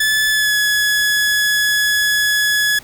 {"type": "tone with pitch glide", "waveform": "sawtooth", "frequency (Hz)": [1731, 1693.4], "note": ["A6", "G#6"], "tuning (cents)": [-29, 33], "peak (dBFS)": -10, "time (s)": [0, 2.79], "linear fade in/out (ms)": 5, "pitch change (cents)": -38, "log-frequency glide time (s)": [0.3, 0.55], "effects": ["pink hiss -42 dBFS RMS until 2.83 s"]}